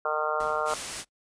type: harmonic tone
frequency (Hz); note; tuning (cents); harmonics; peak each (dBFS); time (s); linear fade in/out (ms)
153.1; D#3; -28; 3 / 4 / 5 / 6 / 7 / 8 / 9; -33 / -31 / -34 / -36 / -34 / -33 / -31; 0.05-0.74; 2
type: noise with exponential decay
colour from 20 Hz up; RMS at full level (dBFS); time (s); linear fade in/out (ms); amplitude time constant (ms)
pink; -42; 0.4-1.09; 2; 150
type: noise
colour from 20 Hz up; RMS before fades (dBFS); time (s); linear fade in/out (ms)
white; -34; 0.65-1.05; 50
effects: noise-tail reverb RT60 0.1 s tail -24 dB re dry + resampled to 22050 Hz